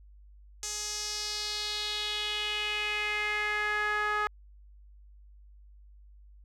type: tone with band-pass filter sweep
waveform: sawtooth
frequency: 420 Hz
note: G#4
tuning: 19 cents sharp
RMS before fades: -32 dBFS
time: 0.63-4.27 s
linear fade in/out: 0 ms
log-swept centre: 6600 to 1400 Hz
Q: 3.2
effects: added 50 Hz sine -51 dBFS peak until 6.44 s